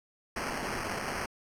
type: noise with sample-and-hold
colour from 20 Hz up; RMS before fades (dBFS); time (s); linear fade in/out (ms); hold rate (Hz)
white; -35; 0.36-1.26; 5; 3675
effects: low-pass 11000 Hz 12 dB/octave